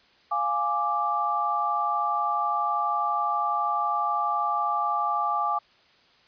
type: chord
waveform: sine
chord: D diminished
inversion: first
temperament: equal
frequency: 698.5 / 830.6 / 1174.7 Hz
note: F5 / Ab5 / D6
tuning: 0 / 0 / 0 cents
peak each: -31 / -28 / -25 dBFS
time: 0.31-5.59 s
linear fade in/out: 10 ms
effects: white hiss -59 dBFS RMS until 6.27 s + resampled to 11025 Hz